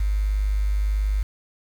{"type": "tone with quantisation", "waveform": "sine", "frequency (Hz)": 50.7, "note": "G#1", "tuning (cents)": -41, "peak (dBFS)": -19, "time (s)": [0, 1.23], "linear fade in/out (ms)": 5, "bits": 7, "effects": []}